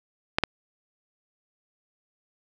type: clicks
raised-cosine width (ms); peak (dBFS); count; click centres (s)
0.3; -5; 2; 0.385 / 0.437
effects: none